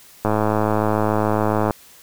click train, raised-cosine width 1 ms, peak -5 dBFS, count 157, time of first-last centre 0.25-1.708 s, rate 107 Hz, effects white hiss -47 dBFS RMS until 2.02 s

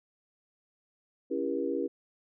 sine chord, C# diminished seventh, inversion none, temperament just, 277.2 / 332.6 / 399.1 / 479 Hz, C#4 / E4 / G4 / Bb4, 0 / +16 / +31 / +47 cents, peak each -34 dBFS, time 1.3-1.88 s, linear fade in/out 20 ms, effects none

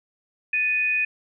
sine tone pair together, 1758.6 / 2487 Hz, A6 / D#7, -1 / -1 cents, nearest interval tritone, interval 600 cents, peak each -30 / -20 dBFS, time 0.53-1.05 s, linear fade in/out 5 ms, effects none

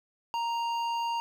triangle tone with hard clipping, 932.3 Hz, A#5, in tune, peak -30 dBFS, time 0.34-1.2 s, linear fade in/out 0 ms, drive 14 dB, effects none

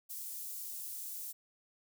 white high-pass noise, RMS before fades -43 dBFS, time 0.09-1.33 s, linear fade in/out 20 ms, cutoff 8400 Hz, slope 12 dB/octave, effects none

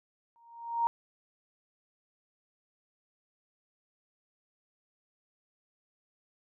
sine tone with exponential growth, 932.3 Hz, A#5, in tune, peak -22 dBFS, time 0.36-0.87 s, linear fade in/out 0 ms, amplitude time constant 110 ms, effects none

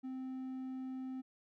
triangle tone, 260.2 Hz, C4, 9 cents flat, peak -38 dBFS, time 0.03-1.22 s, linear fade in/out 20 ms, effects none

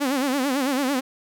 sawtooth tone with vibrato, 270 Hz, C#4, 45 cents flat, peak -17 dBFS, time 0-1.01 s, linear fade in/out 20 ms, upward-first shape sine, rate 9 Hz, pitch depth 130 cents each way, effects none

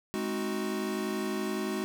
square chord, Ab dominant seventh, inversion none, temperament equal with one note detuned, 209.9 / 261.6 / 311.1 / 370 Hz, Ab3 / C4 / Eb4 / Gb4, +19 / 0 / 0 / 0 cents, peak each -35 / -40 / -39 / -35 dBFS, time 0.14-1.84 s, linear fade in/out 0 ms, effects none

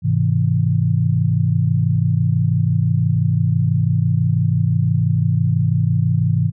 sine chord, Ab augmented, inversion none, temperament just, 103.83 / 129.78 / 162.23 Hz, Ab2 / C3 / E3, 0 / -14 / -27 cents, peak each -18 dBFS, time 0.02-6.52 s, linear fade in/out 50 ms, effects none

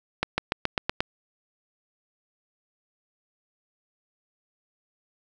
accelerating click train, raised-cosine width 0.3 ms, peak -7 dBFS, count 7, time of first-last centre 0.23-1.005 s, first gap 150 ms, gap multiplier 0.94, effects none

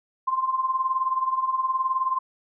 sine tone with tremolo, 1046.5 Hz, C6, in tune, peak -18 dBFS, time 0.27-2.19 s, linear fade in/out 10 ms, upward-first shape triangle, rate 19 Hz, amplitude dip 80%, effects none

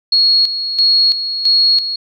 sine tone with tremolo, 4317 Hz, C#8, 47 cents flat, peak -8 dBFS, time 0.12-1.96 s, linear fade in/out 5 ms, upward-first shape square, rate 1.5 Hz, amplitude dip 65%, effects none

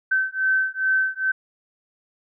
sine beating tone pair, 1537 / 1539.4 Hz, G6 / G6, -35 / -32 cents, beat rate 2.4 Hz, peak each -22 / -22 dBFS, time 0.11-1.32 s, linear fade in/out 10 ms, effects none

